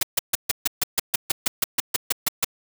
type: noise bursts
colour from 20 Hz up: white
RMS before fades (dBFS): -20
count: 16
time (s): 0.01-2.446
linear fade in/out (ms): 5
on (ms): 21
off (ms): 140
effects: none